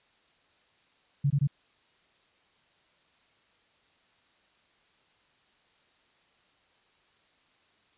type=tone bursts; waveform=sine; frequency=140.9 Hz; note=C#3; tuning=29 cents sharp; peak=-21 dBFS; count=3; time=1.24-1.474 s; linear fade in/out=10 ms; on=64 ms; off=21 ms; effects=white hiss -66 dBFS RMS until 7.97 s + resampled to 8000 Hz